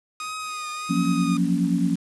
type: tone with vibrato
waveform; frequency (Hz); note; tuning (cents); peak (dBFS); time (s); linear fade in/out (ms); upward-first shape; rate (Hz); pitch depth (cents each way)
sawtooth; 1244.5; D#6; 0; -26; 0.2-1.37; 2; triangle; 1.5; 29
type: chord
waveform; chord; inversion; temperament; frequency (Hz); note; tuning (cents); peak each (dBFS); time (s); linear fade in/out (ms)
sine; Gb major seventh; third; equal with one note detuned; 174.61 / 184.04 / 233.1 / 277.2; F3 / Gb3 / Bb3 / Db4; 0 / -9 / 0 / 0; -23 / -26 / -26 / -24; 0.89-1.96; 20
effects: resampled to 24000 Hz + 7-bit